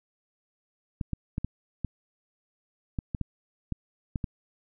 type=clicks; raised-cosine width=5 ms; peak=-17 dBFS; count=11; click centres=1.012 / 1.133 / 1.381 / 1.446 / 1.847 / 2.988 / 3.148 / 3.213 / 3.723 / 4.158 / 4.242 s; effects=none